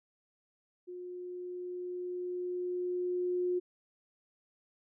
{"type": "tone with level ramp", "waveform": "sine", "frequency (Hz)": 359, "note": "F4", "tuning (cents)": 48, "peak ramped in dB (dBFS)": [-41, -28], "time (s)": [0.87, 3.6], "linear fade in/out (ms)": 20, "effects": []}